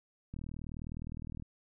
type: click train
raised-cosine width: 5 ms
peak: -30 dBFS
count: 44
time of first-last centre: 0.34-1.423 s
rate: 39.7 Hz
effects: none